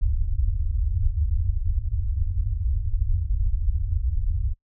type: low-pass noise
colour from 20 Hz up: pink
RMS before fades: -23 dBFS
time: 0.01-4.54 s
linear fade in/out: 10 ms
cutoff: 100 Hz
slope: 96 dB/octave
effects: noise-tail reverb RT60 0.1 s tail -22 dB re dry